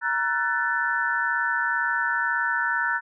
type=tone cluster; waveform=sine; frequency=942 / 1352 / 1494 / 1759 Hz; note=A#5 / E6 / F#6 / A6; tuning=+18 / +43 / +16 / -1 cents; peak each=-29 / -30 / -25 / -27 dBFS; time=0.01-3.01 s; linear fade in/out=50 ms; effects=none